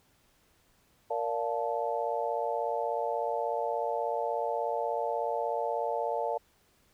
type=chord; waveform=sine; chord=Bb major seventh; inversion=none; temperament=just; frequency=466.2 / 582.7 / 699.2 / 874.1 Hz; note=Bb4 / D5 / F5 / A5; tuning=0 / -14 / +2 / -12 cents; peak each=-34 dBFS; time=1.1-6.38 s; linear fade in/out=10 ms; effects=pink hiss -67 dBFS RMS until 6.93 s